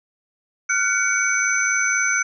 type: tone cluster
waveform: sine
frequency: 1399 / 1503 / 2261 / 6060 Hz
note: F6 / F#6 / C#7 / F#8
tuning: +3 / +27 / +34 / +40 cents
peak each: -23 dBFS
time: 0.69-2.23 s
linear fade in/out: 10 ms
effects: none